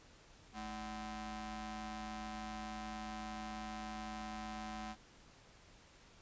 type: ring-modulated tone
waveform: sawtooth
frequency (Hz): 268.2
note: C4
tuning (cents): +43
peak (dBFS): -36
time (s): 0.53-4.96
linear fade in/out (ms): 50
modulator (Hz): 483
effects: pink hiss -62 dBFS RMS until 6.21 s + resampled to 16000 Hz